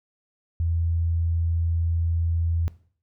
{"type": "tone", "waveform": "sine", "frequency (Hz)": 83.5, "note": "E2", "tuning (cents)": 23, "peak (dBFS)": -21, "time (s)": [0.6, 2.68], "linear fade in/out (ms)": 0, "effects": ["noise-tail reverb RT60 0.5 s tail -18 dB re dry"]}